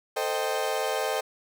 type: chord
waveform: 35% pulse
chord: A half-diminished seventh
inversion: none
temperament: equal with one note detuned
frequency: 445.9 / 523.3 / 622.3 / 784 Hz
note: A4 / C5 / Eb5 / G5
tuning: +23 / 0 / 0 / 0 cents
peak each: -30 dBFS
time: 0.16-1.21 s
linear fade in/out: 10 ms
effects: none